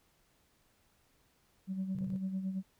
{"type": "tone with tremolo", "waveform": "sine", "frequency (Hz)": 190, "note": "F#3", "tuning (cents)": 46, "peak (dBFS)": -30, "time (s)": [1.67, 2.63], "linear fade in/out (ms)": 50, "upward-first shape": "sine", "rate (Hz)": 9, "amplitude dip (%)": 60}
{"type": "tone bursts", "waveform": "sine", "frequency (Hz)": 138.59, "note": "C#3", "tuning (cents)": 0, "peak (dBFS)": -38, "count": 4, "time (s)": [1.95, 2.161], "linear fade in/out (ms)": 0, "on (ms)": 37, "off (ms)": 21}
{"effects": ["tanh soft clip ceiling -29 dBFS", "pink hiss -71 dBFS RMS until 2.79 s"]}